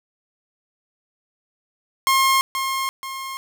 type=tone with echo; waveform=sawtooth; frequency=1070 Hz; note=C6; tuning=38 cents sharp; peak=-11 dBFS; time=2.07-2.41 s; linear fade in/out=0 ms; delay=480 ms; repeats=2; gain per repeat=-7 dB; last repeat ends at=3.37 s; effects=none